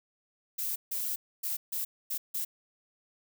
violet noise bursts at uneven times, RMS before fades -33 dBFS, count 6, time 0.58-0.76 / 0.91-1.16 / 1.43-1.57 / 1.72-1.85 / 2.1-2.18 / 2.34-2.45 s, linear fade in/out 10 ms, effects none

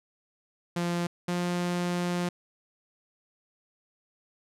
sawtooth tone pair in turn, 173.2 / 176.33 Hz, F3 / F3, -14 / +17 cents, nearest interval unison, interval 31 cents, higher second, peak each -23 dBFS, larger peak neither, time 0.76-1.07 / 1.28-2.29 s, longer second, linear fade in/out 5 ms, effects low-pass 10000 Hz 12 dB/octave

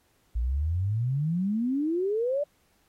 sine exponential sweep, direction up, 55 to 600 Hz, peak -24 dBFS, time 0.35-2.44 s, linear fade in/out 10 ms, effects pink hiss -68 dBFS RMS until 2.88 s + AAC 48 kbps

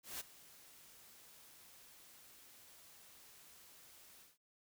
white noise with ADSR envelope, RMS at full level -43 dBFS, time 0.03-4.38 s, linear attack 170 ms, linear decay 19 ms, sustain -18 dB, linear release 170 ms, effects none

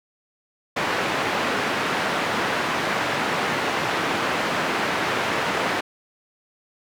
white band-pass noise, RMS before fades -24 dBFS, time 0.76-5.81 s, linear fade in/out 10 ms, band 150 to 1800 Hz, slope 12 dB/octave, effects none

